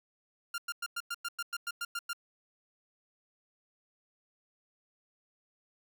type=tone bursts; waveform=sawtooth; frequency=1396.9 Hz; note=F6; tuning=in tune; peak=-30 dBFS; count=12; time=0.54-2.132 s; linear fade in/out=5 ms; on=41 ms; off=100 ms; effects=none